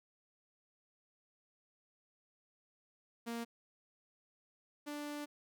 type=tone pair in turn; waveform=sawtooth; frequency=233.1 / 293.7 Hz; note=A#3 / D4; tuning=0 / 0 cents; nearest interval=major third; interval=400 cents; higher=second; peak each=-35 / -37 dBFS; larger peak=first; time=3.26-3.45 / 4.86-5.26 s; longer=second; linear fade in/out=20 ms; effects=none